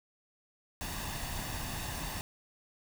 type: noise with comb filter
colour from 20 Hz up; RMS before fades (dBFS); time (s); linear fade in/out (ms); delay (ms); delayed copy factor
pink; -38; 0.81-2.21; 0; 1.1; +0.55
effects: none